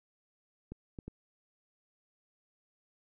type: clicks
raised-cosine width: 3 ms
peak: -29 dBFS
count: 3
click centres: 0.72 / 0.988 / 1.08 s
effects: none